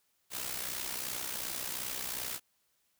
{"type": "noise with amplitude modulation", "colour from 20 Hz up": "white", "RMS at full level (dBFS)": -35, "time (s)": [0.3, 2.4], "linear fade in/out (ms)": 50, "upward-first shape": "sine", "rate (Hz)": 62.7, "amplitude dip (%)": 65, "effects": ["white hiss -75 dBFS RMS until 2.99 s"]}